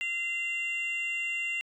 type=tone pair together; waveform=sine; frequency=2068 / 2765 Hz; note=C7 / F7; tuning=-21 / -18 cents; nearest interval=perfect fourth; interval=503 cents; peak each=-32 / -29 dBFS; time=0.01-1.61 s; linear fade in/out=0 ms; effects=tanh soft clip ceiling -26 dBFS